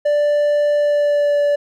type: tone with pitch glide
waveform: triangle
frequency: 587.3 to 579.5 Hz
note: D5 to D5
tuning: 0 to -23 cents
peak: -11 dBFS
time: 0.05-1.56 s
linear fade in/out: 10 ms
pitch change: -23 cents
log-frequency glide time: 0.76-1.41 s
effects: none